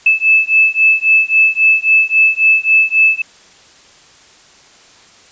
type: beating tone pair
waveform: sine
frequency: 2617 / 2620.7 Hz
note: E7 / E7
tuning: -13 / -11 cents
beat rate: 3.7 Hz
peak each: -11 dBFS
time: 0.06-3.22 s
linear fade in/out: 5 ms
effects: white hiss -44 dBFS RMS until 5.31 s + resampled to 16000 Hz